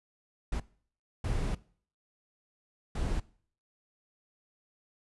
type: noise bursts at uneven times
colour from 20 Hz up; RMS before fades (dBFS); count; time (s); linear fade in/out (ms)
brown; -31; 3; 0.52-0.6 / 1.24-1.55 / 2.95-3.2; 5
effects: noise-tail reverb RT60 0.5 s tail -21 dB re dry + resampled to 24000 Hz